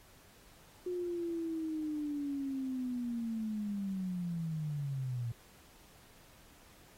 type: linear sweep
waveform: sine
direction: down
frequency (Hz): 361.9 to 115.2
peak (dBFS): -34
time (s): 0.86-5.32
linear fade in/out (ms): 5
effects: pink hiss -61 dBFS RMS until 6.97 s + AAC 48 kbps